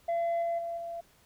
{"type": "tone with level steps", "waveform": "sine", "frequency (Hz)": 679, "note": "F5", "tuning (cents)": -49, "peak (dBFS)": [-24, -26, -32, -35], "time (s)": [0.08, 1.01], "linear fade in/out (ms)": 10, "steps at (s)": [0.42, 0.58, 0.77], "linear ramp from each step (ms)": 10, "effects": ["tanh soft clip ceiling -26 dBFS", "pink hiss -63 dBFS RMS until 1.25 s"]}